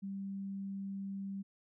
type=tone; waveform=sine; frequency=196 Hz; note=G3; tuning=in tune; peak=-38 dBFS; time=0.02-1.43 s; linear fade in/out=20 ms; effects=none